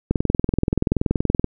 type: click train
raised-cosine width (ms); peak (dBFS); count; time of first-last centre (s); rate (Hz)
3; -5; 29; 0.11-1.443; 21
effects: none